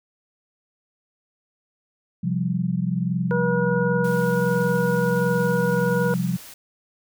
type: chord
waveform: sine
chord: C suspended fourth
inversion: none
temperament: equal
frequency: 130.81 / 174.61 / 196 Hz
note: C3 / F3 / G3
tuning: 0 / 0 / 0 cents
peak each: -27 / -23 / -27 dBFS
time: 2.23-6.37 s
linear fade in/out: 10 ms
type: harmonic tone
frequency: 481.9 Hz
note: B4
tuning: 43 cents flat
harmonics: 1 / 2 / 3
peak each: -22 / -30 / -28 dBFS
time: 3.31-6.14 s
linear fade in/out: 0 ms
type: noise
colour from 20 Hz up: white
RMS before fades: -42 dBFS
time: 4.04-6.54 s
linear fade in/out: 5 ms
effects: none